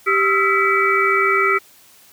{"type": "tone cluster", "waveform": "sine", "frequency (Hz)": [390.7, 1281, 1361, 1976, 2294], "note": ["G4", "E6", "F6", "B6", "D7"], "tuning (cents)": [-6, -50, -45, 0, -41], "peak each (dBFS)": -20, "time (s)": [0.06, 1.59], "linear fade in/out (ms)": 20, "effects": ["white hiss -49 dBFS RMS until 2.12 s", "high-pass 60 Hz 12 dB/octave"]}